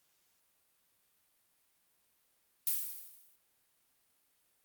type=noise with exponential decay; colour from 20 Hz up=violet; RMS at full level=-29 dBFS; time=2.67-3.36 s; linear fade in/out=1 ms; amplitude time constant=150 ms; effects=white hiss -74 dBFS RMS until 4.64 s + Opus 48 kbps